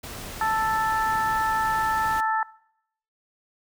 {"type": "noise", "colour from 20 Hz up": "pink", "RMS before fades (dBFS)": -37, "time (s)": [0.03, 2.21], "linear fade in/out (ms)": 10}
{"type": "harmonic tone", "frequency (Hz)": 440.2, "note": "A4", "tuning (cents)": 1, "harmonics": [2, 3, 4], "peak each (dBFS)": [-23, -27, -29], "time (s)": [0.41, 2.43], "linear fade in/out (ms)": 2}
{"effects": ["noise-tail reverb RT60 0.7 s tail -21 dB re dry"]}